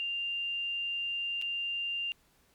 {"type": "tone with dropouts", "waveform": "sine", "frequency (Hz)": 2791, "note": "F7", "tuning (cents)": -2, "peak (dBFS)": -31, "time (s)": [0, 2.12], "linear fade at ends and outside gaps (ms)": 0, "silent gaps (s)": [1.415, 1.422], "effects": ["pink hiss -67 dBFS RMS until 2.54 s", "MP3 96 kbps"]}